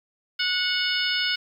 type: harmonic tone with a mistuned harmonic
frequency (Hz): 734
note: F#5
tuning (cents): -14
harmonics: 2 / 3 / 4 / 5 / 6 / 7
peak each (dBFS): -28 / -30 / -27 / -32 / -31 / -30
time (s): 0.39-1.36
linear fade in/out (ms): 10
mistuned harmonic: 5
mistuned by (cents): -30
effects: 9-bit